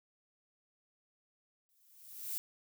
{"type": "noise with exponential growth", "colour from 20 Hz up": "violet", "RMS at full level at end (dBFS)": -36, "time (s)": [1.69, 2.38], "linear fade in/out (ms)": 0, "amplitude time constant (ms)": 150, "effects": []}